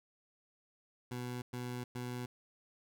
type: tone bursts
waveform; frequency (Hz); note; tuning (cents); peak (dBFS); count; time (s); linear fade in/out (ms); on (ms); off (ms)
20% pulse; 123.5; B2; 0; -34; 3; 1.11-2.26; 5; 310; 110
effects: none